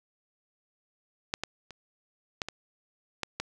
clicks, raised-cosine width 0.2 ms, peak -11 / -14 / -27 / -13 / -18 / -13 / -14 dBFS, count 7, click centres 1.339 / 1.436 / 1.707 / 2.418 / 2.486 / 3.233 / 3.4 s, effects none

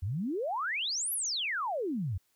sine exponential two-way sweep, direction up then down, 82.7 to 11990 to 82.7 Hz, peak -30 dBFS, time 0.02-2.18 s, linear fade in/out 10 ms, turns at 1.13 s, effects white hiss -73 dBFS RMS until 2.35 s

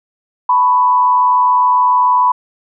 sine tone with frequency modulation, 993 Hz, B5, 9 cents sharp, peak -8 dBFS, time 0.49-2.32 s, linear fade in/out 5 ms, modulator 107 Hz, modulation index 0.49, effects none

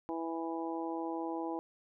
harmonic tone, 164.81 Hz, E3, in tune, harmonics 2 / 3 / 4 / 5 / 6, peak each -37 / -43 / -45 / -41 / -45 dBFS, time 0.09-1.59 s, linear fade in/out 0 ms, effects none

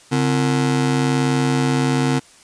35% pulse ring-modulated tone, 199.4 Hz, G3, 30 cents sharp, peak -11 dBFS, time 0.11-2.2 s, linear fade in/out 20 ms, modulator 59.2 Hz, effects white hiss -48 dBFS RMS until 2.43 s + resampled to 22050 Hz

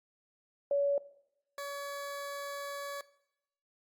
sine / 20% pulse tone pair in turn, 566 / 566 Hz, C#5 / C#5, +36 / +36 cents, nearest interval unison, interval 0 cents, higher neither, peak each -26 / -33 dBFS, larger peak first, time 0.71-0.98 / 1.58-3.01 s, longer second, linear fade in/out 2 ms, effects noise-tail reverb RT60 0.8 s tail -19 dB re dry + Opus 32 kbps

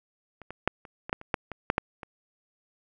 clicks, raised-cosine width 0.5 ms, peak -29 / -23 / -7 / -30 / -21 / -10 / -28 / -9 / -21 / -7 / -8 / -24 dBFS, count 12, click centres 0.417 / 0.506 / 0.676 / 0.852 / 1.095 / 1.129 / 1.214 / 1.342 / 1.517 / 1.701 / 1.781 / 2.032 s, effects none

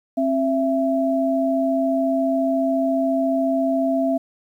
sine tone pair together, 267.2 / 667 Hz, C4 / E5, +36 / +20 cents, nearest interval octave + major third, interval 1584 cents, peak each -20 / -20 dBFS, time 0.17-4.18 s, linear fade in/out 10 ms, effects 9-bit

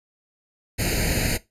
pink noise with comb filter, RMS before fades -23 dBFS, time 0.78-1.38 s, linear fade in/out 20 ms, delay 0.44 ms, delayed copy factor +1, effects noise-tail reverb RT60 0.2 s tail -18 dB re dry + resampled to 32000 Hz

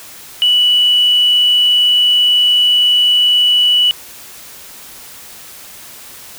sine tone, 2954 Hz, F#7, 3 cents flat, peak -7 dBFS, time 0.42-3.91 s, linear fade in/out 0 ms, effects tanh soft clip ceiling -3 dBFS + white hiss -35 dBFS RMS until 6.38 s

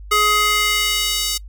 square tone with high-pass filter sweep, 420 Hz, G#4, 19 cents sharp, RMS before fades -18 dBFS, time 0.11-1.38 s, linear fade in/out 10 ms, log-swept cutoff 990 to 4600 Hz, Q 1.3, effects noise-tail reverb RT60 0.1 s tail -23 dB re dry + added 50 Hz sine -33 dBFS peak until 1.48 s

